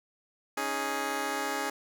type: chord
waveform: 10% pulse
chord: C# suspended second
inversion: none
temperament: just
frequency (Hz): 277.2 / 311.8 / 415.8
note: C#4 / D#4 / G#4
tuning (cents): 0 / +4 / +2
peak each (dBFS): -27 / -29 / -26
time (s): 0.57-1.7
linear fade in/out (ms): 5
effects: none